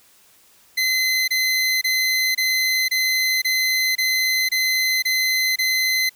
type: tone bursts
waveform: 25% pulse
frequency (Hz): 2048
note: C7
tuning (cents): -38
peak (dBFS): -14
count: 10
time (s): 0.77-6.095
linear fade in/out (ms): 10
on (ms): 510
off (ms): 25
effects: white hiss -54 dBFS RMS until 6.15 s